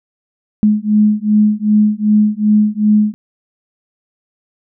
sine beating tone pair, 210 / 212.6 Hz, G#3 / G#3, +19 / +41 cents, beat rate 2.6 Hz, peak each -12 dBFS, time 0.63-3.14 s, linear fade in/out 0 ms, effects none

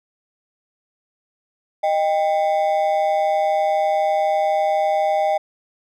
triangle ring-modulated tone, 706 Hz, F5, 19 cents sharp, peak -11 dBFS, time 1.83-5.38 s, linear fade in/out 10 ms, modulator 86 Hz, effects none

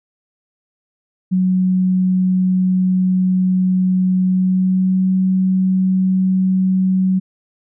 sine tone with pitch glide, 185 to 187.47 Hz, F#3 to F#3, 0 to +23 cents, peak -12 dBFS, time 1.31-7.2 s, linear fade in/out 20 ms, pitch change +23 cents, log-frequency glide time 4.24-5.11 s, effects none

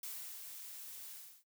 blue noise with ADSR envelope, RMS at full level -44 dBFS, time 0.03-1.44 s, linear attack 3 ms, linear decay 340 ms, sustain -5 dB, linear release 330 ms, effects noise-tail reverb RT60 0.1 s tail -23 dB re dry

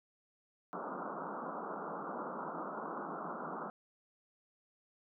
white band-pass noise, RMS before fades -42 dBFS, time 0.73-3.7 s, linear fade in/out 0 ms, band 160 to 1400 Hz, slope 96 dB/octave, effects none

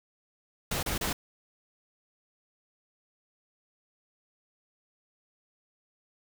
pink noise bursts, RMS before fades -31 dBFS, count 3, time 0.71-1.13 s, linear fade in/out 5 ms, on 120 ms, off 30 ms, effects none

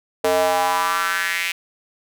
square tone with high-pass filter sweep, 90 Hz, F#2, 47 cents flat, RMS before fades -20 dBFS, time 0.24-1.52 s, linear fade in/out 5 ms, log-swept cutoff 510 to 2400 Hz, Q 3.8, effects none

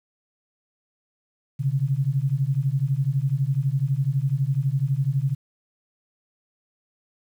sine beating tone pair, 130.5 / 142.5 Hz, C3 / C#3, -4 / +48 cents, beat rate 12 Hz, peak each -23 dBFS, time 1.59-5.35 s, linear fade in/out 20 ms, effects 9-bit

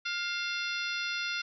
harmonic tone with a mistuned harmonic, 704 Hz, F5, 14 cents sharp, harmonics 2 / 3 / 4 / 5 / 6 / 7 / 8, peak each -35 / -39 / -38 / -39 / -42 / -42 / -47 dBFS, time 0.05-1.42 s, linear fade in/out 10 ms, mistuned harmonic 4, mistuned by -55 cents, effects none

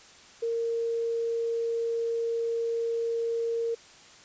sine tone, 462 Hz, A#4, 16 cents flat, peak -26 dBFS, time 0.42-3.75 s, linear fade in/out 10 ms, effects white hiss -52 dBFS RMS until 4.24 s + resampled to 16000 Hz

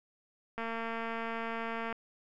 click train, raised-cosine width 0.5 ms, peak -23 dBFS, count 308, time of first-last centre 0.58-1.926 s, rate 228 Hz, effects none

